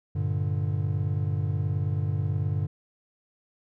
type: chord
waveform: triangle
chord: G minor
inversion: none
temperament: equal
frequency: 98 / 116.54 / 146.83 Hz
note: G2 / Bb2 / D3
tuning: 0 / 0 / 0 cents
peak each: -25 / -30 / -27 dBFS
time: 0.15-2.67 s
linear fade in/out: 10 ms
effects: none